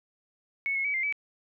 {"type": "tone with pitch steps", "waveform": "sine", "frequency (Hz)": [2207, 2176, 2277, 2101, 2293], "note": ["C#7", "C#7", "C#7", "C7", "D7"], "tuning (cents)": [-8, -33, 46, 7, -42], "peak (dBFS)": -26, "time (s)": [0.66, 1.125], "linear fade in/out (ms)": 0, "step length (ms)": 93, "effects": []}